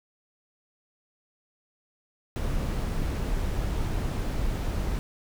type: noise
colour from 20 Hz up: brown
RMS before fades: -28 dBFS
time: 2.36-4.99 s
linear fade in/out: 0 ms
effects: none